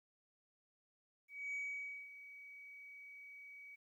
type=tone with ADSR envelope; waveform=sine; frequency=2267 Hz; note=C#7; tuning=38 cents sharp; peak=-37 dBFS; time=1.28-3.76 s; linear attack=260 ms; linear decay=540 ms; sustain=-15 dB; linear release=15 ms; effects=tanh soft clip ceiling -37 dBFS + 13-bit